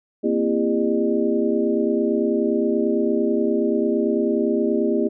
sine tone cluster, 234 / 263.2 / 334.5 / 402.7 / 605 Hz, A#3 / C4 / E4 / G4 / D#5, +7 / +10 / +25 / +47 / -49 cents, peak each -23 / -26 / -23 / -22 / -28 dBFS, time 0.23-5.09 s, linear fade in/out 20 ms, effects none

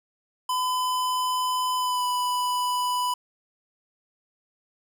square tone with pitch glide, 1009 to 991.7 Hz, B5 to B5, +37 to +7 cents, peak -24 dBFS, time 0.49-3.14 s, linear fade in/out 5 ms, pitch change -30 cents, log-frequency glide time 1.76-2.05 s, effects none

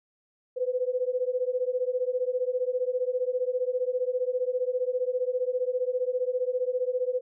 sine beating tone pair, 495.9 / 510.9 Hz, B4 / C5, +7 / -41 cents, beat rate 15 Hz, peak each -28 dBFS, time 0.56-7.21 s, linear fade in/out 20 ms, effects none

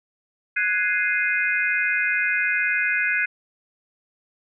sine chord, Ab dominant seventh, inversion third, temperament equal, 1480 / 1661.2 / 2093 / 2489 Hz, Gb6 / Ab6 / C7 / Eb7, 0 / 0 / 0 / 0 cents, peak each -25 dBFS, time 0.56-3.26 s, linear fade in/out 10 ms, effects none

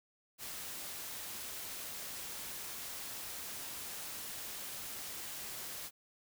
white noise, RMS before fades -44 dBFS, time 0.38-5.91 s, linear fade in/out 50 ms, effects none

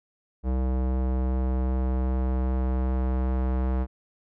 square tone with low-pass filter sweep, 64.1 Hz, C2, 35 cents flat, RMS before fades -25 dBFS, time 0.43-3.87 s, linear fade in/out 50 ms, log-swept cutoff 720 to 1100 Hz, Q 0.8, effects none

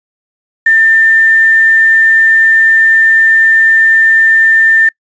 sine tone with quantisation, 1794 Hz, A6, 33 cents sharp, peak -4 dBFS, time 0.66-4.89 s, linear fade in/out 5 ms, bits 5, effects noise-tail reverb RT60 0.1 s tail -26 dB re dry + resampled to 16000 Hz

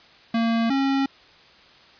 square tone pair in turn, 229.1 / 272.4 Hz, A#3 / C#4, -30 / -30 cents, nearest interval minor third, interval 300 cents, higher second, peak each -20 dBFS, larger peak neither, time 0.34-0.7 / 0.7-1.06 s, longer neither, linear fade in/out 5 ms, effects white hiss -51 dBFS RMS until 1.99 s + resampled to 11025 Hz

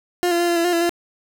30% pulse tone with pitch steps, 354.2 / 343 / 347 / 343.6 / 336.9 / 353.4 / 337.3 / 344.5 Hz, F4 / F4 / F4 / F4 / E4 / F4 / E4 / F4, +24 / -31 / -11 / -28 / +38 / +21 / +40 / -24 cents, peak -14 dBFS, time 0.23-0.894 s, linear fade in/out 0 ms, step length 83 ms, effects none

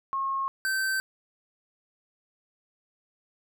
sine / square tone pair in turn, 1083 / 1548.6 Hz, C#6 / G6, -41 / -22 cents, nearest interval tritone, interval 619 cents, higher second, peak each -26 dBFS, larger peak neither, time 0.13-0.48 / 0.65-1 s, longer neither, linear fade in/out 0 ms, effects none

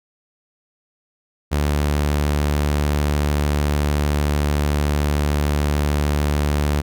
sawtooth tone, 73.42 Hz, D2, in tune, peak -13 dBFS, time 1.51-6.82 s, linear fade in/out 20 ms, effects none

